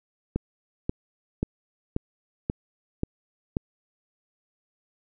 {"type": "click train", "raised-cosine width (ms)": 3, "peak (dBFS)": -12, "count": 7, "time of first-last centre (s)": [0.36, 3.569], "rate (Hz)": 1.87, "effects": []}